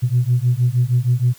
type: beating tone pair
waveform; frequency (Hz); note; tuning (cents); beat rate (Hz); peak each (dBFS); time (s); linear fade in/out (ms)
sine; 120 / 126.4; B2 / B2; -49 / +41; 6.4; -16; 0.02-1.34; 20
effects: tanh soft clip ceiling -7 dBFS + white hiss -47 dBFS RMS until 1.38 s